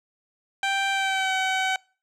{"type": "tone with pitch glide", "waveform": "15% pulse", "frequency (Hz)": [784, 758.2], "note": ["G5", "F#5"], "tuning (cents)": [0, 42], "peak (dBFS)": -16, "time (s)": [0.63, 1.76], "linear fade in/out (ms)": 2, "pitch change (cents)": -58, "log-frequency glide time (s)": [0.91, 1.33], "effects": ["noise-tail reverb RT60 0.4 s tail -25 dB re dry", "low-pass 6000 Hz 12 dB/octave"]}